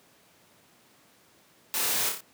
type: noise with echo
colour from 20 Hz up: white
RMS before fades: -29 dBFS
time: 1.74-2.09 s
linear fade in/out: 0 ms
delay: 29 ms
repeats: 4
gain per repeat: -4 dB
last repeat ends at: 2.206 s
effects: pink hiss -60 dBFS RMS until 2.33 s + high-pass 150 Hz 12 dB/octave